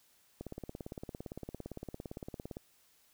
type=click train; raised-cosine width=2 ms; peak=-28 dBFS; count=39; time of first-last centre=0.41-2.569 s; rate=17.6 Hz; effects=white hiss -68 dBFS RMS until 3.13 s